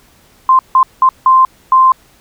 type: tone bursts at uneven times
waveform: sine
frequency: 1044 Hz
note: C6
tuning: 4 cents flat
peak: -4 dBFS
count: 5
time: 0.49-0.59 / 0.75-0.83 / 1.02-1.09 / 1.26-1.45 / 1.72-1.92 s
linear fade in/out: 2 ms
effects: pink hiss -48 dBFS RMS until 2.2 s